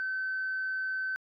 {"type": "tone", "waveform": "sine", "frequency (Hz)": 1532, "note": "G6", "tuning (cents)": -40, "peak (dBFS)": -29, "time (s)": [0, 1.16], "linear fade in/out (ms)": 0, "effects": ["tanh soft clip ceiling -26 dBFS"]}